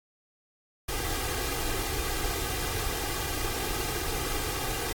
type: noise with comb filter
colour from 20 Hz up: pink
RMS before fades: -31 dBFS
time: 0.88-4.93 s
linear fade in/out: 10 ms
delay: 2.5 ms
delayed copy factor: +0.7
effects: AAC 64 kbps